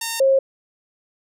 5% pulse / sine tone pair in turn, 915 / 538.2 Hz, A#5 / C5, -32 / +49 cents, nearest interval major sixth, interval 919 cents, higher first, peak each -12 dBFS, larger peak neither, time 0.01-0.2 / 0.2-0.39 s, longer neither, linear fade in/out 5 ms, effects none

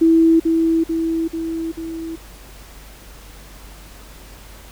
sine tone with echo, 327.3 Hz, E4, 12 cents flat, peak -9 dBFS, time 0.01-0.4 s, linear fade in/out 10 ms, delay 440 ms, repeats 4, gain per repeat -4 dB, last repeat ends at 2.16 s, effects added 49 Hz sine -40 dBFS peak until 4.71 s + pink hiss -43 dBFS RMS until 4.71 s

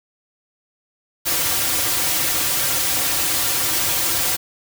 white noise with comb filter, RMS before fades -20 dBFS, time 1.25-4.37 s, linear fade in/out 20 ms, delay 4.7 ms, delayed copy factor -0.95, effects none

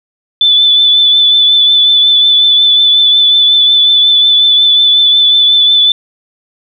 sine tone with vibrato, 3495 Hz, A7, 12 cents flat, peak -4 dBFS, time 0.41-5.92 s, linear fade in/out 2 ms, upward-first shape triangle, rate 5.5 Hz, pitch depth 28 cents each way, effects none

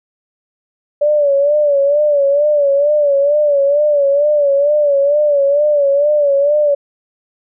sine tone with vibrato, 577 Hz, D5, 31 cents flat, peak -9 dBFS, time 1.01-6.75 s, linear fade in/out 10 ms, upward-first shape sine, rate 2.2 Hz, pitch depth 71 cents each way, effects none

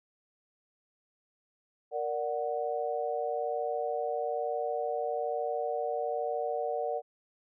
sine chord, Bb augmented, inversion none, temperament equal, 466.2 / 587.3 / 740 Hz, Bb4 / D5 / F#5, 0 / 0 / 0 cents, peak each -34 dBFS, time 1.91-7.02 s, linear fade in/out 50 ms, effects none

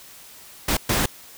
pink noise bursts at uneven times, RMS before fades -21 dBFS, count 2, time 0.68-0.77 / 0.89-1.06 s, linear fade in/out 5 ms, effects white hiss -45 dBFS RMS until 1.37 s

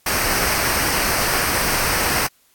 pink noise with comb filter, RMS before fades -20 dBFS, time 0.06-2.27 s, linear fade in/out 5 ms, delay 0.28 ms, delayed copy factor -0.55, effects white hiss -58 dBFS RMS until 2.54 s + AAC 64 kbps

